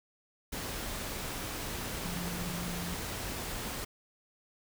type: tone in noise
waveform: sine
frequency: 174.61 Hz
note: F3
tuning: in tune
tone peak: -38 dBFS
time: 2.04-2.95 s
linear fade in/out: 10 ms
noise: pink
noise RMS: -38 dBFS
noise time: 0.52-3.85 s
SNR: -3 dB
effects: none